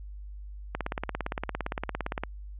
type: click train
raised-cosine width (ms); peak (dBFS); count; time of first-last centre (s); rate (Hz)
0.5; -15; 27; 0.75-2.236; 17.5
effects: added 50 Hz sine -39 dBFS peak until 2.59 s + resampled to 8000 Hz